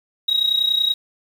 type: tone with amplitude modulation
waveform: sine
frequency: 3809 Hz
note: A#7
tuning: 37 cents sharp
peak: -11 dBFS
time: 0.28-0.94 s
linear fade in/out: 10 ms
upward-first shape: sine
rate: 30.5 Hz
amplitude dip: 80%
effects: tanh soft clip ceiling -11 dBFS + 7-bit